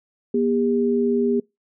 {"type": "tone pair together", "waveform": "sine", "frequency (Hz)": [240, 403.6], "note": ["B3", "G#4"], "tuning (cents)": [-49, -49], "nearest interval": "major sixth", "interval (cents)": 900, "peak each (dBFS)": -20, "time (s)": [0.34, 1.4], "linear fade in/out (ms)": 5, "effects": ["noise-tail reverb RT60 0.2 s tail -24 dB re dry"]}